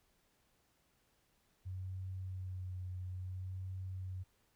sine tone with vibrato, 92.6 Hz, F#2, 2 cents sharp, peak -40 dBFS, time 1.65-4.24 s, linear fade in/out 20 ms, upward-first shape sine, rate 0.59 Hz, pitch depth 22 cents each way, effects pink hiss -75 dBFS RMS until 4.55 s

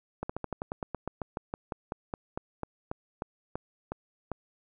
slowing click train, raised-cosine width 1 ms, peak -19 dBFS, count 23, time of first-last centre 0.23-4.317 s, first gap 65 ms, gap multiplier 1.09, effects none

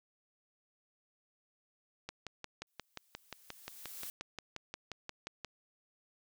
click train, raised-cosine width 0.2 ms, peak -24 dBFS, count 20, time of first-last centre 2.09-5.447 s, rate 5.66 Hz
blue noise with exponential growth, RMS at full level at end -43 dBFS, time 2.67-4.1 s, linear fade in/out 1 ms, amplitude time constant 310 ms
effects none

